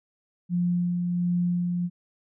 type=tone with tremolo; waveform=sine; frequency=176 Hz; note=F3; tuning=14 cents sharp; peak=-21 dBFS; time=0.49-1.9 s; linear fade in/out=50 ms; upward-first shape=sine; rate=1.4 Hz; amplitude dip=30%; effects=none